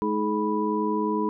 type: tone cluster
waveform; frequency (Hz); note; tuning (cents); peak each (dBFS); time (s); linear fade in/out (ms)
sine; 212.9 / 315.7 / 424.4 / 985; G#3 / D#4 / G#4 / B5; +43 / +25 / +38 / -5; -28; 0.02-1.29; 0
effects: none